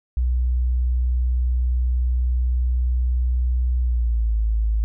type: tone with pitch glide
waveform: sine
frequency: 61.74 to 54.37 Hz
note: B1 to A1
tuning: 0 to -20 cents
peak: -17 dBFS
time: 0.17-4.84 s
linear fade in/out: 0 ms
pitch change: -220 cents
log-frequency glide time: 3.81-4.36 s
effects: none